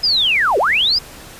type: linear two-way sweep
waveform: sine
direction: down then up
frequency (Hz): 5140 to 360.4 to 5140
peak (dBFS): -12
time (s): 0.03-0.99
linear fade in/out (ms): 10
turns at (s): 0.58
effects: pink hiss -37 dBFS RMS until 1.39 s + resampled to 32000 Hz